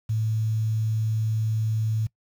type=tone with quantisation; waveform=sine; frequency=110 Hz; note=A2; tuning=in tune; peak=-22 dBFS; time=0.09-2.07 s; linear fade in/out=10 ms; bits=8; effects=noise-tail reverb RT60 0.1 s tail -22 dB re dry